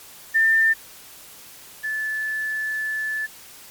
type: tone pair in turn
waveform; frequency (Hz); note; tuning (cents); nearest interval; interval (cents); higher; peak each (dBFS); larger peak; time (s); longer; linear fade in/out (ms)
sine; 1794 / 1739.9; A6 / A6; +33 / -20; minor second; 53; first; -14 / -23; first; 0.34-0.74 / 1.83-3.27; second; 20
effects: white hiss -44 dBFS RMS until 3.7 s + MP3 96 kbps